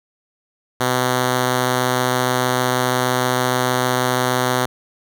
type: tone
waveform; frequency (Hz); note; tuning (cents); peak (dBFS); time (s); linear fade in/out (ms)
5% pulse; 126.4; B2; +41; -5; 0.8-4.66; 10
effects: none